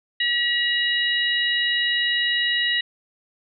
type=harmonic tone; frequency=960 Hz; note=B5; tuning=49 cents flat; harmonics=2 / 3 / 4; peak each=-22 / -24 / -25 dBFS; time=0.2-2.81 s; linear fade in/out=5 ms; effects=none